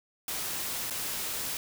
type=noise with dropouts; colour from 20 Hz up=white; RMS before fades=-34 dBFS; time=0.28-1.57 s; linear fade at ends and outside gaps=1 ms; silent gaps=0.9-0.907 s; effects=none